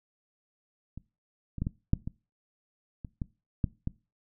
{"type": "clicks", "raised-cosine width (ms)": 5, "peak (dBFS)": [-28, -25, -17, -18, -10, -22, -26, -20, -13, -18], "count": 10, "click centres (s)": [0.976, 1.583, 1.62, 1.669, 1.934, 2.075, 3.048, 3.218, 3.642, 3.874], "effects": ["noise-tail reverb RT60 0.3 s tail -21 dB re dry"]}